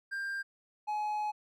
triangle tone pair in turn, 1592 / 844.3 Hz, G6 / G#5, +26 / +28 cents, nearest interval major seventh, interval 1098 cents, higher first, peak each -32 / -29 dBFS, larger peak second, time 0.11-0.43 / 0.87-1.32 s, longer second, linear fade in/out 20 ms, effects none

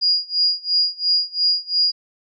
sine tone with tremolo, 4863 Hz, D#8, 40 cents flat, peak -13 dBFS, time 0.01-1.92 s, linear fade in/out 20 ms, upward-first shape sine, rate 2.9 Hz, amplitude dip 95%, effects none

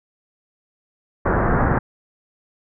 pink low-pass noise, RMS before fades -18 dBFS, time 1.25-1.79 s, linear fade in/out 10 ms, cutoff 1700 Hz, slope 48 dB/octave, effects none

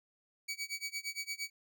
20% pulse tone with tremolo, 2273 Hz, C#7, 43 cents sharp, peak -30 dBFS, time 0.48-1.5 s, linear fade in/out 10 ms, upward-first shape sine, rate 8.7 Hz, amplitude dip 95%, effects none

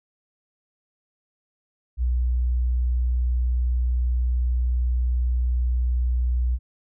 sine tone, 61.3 Hz, B1, 12 cents flat, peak -19 dBFS, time 1.97-6.59 s, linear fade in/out 50 ms, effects none

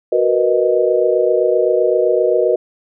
sine chord, B major seventh, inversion second, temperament equal, 370 / 466.2 / 493.9 / 622.3 Hz, F#4 / A#4 / B4 / D#5, 0 / 0 / 0 / 0 cents, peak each -17 dBFS, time 0.12-2.56 s, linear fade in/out 5 ms, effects none

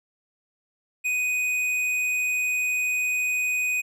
sine tone with tanh clipping, 2493 Hz, D#7, 3 cents sharp, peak -24 dBFS, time 1.04-3.82 s, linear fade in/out 20 ms, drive 11 dB, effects none

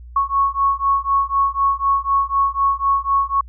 sine beating tone pair, 1103 / 1107 Hz, C#6 / C#6, -9 / -3 cents, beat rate 4 Hz, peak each -18 dBFS, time 0.16-3.41 s, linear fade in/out 5 ms, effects added 60 Hz sine -35 dBFS peak until 3.48 s

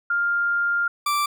sine / 40% pulse tone pair in turn, 1401 / 1170.4 Hz, F6 / D6, +5 / -6 cents, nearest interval minor third, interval 311 cents, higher first, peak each -19 dBFS, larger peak neither, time 0.1-0.88 / 1.06-1.26 s, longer first, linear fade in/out 5 ms, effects none

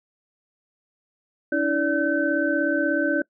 sine tone cluster, 286.7 / 323.2 / 579 / 1530 Hz, D4 / E4 / D5 / G6, -42 / -34 / -25 / -42 cents, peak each -25 dBFS, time 1.52-3.22 s, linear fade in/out 5 ms, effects noise-tail reverb RT60 0.1 s tail -23 dB re dry

